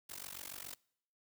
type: noise with amplitude modulation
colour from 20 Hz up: white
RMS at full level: -43 dBFS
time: 0.09-0.75 s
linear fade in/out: 10 ms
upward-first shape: sine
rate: 47.1 Hz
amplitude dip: 100%
effects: noise-tail reverb RT60 0.7 s tail -25 dB re dry